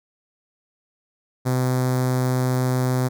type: tone with notch filter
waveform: sawtooth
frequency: 127.6 Hz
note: C3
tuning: 43 cents flat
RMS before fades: -21 dBFS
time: 1.45-3.09 s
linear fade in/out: 20 ms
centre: 2800 Hz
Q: 0.79
effects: none